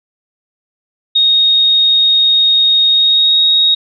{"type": "tone with pitch glide", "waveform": "sine", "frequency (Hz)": [3729, 3764], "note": ["A#7", "A#7"], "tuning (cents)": [0, 16], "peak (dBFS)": -7, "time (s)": [1.15, 3.75], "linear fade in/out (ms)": 10, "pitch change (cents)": 16, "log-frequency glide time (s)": [2.89, 3.4], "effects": []}